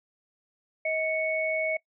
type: tone pair together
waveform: sine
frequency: 634.5 / 2217 Hz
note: D#5 / C#7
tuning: +34 / 0 cents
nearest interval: octave + minor seventh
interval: 2166 cents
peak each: -28 dBFS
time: 0.85-1.77 s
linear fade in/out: 5 ms
effects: noise-tail reverb RT60 0.1 s tail -22 dB re dry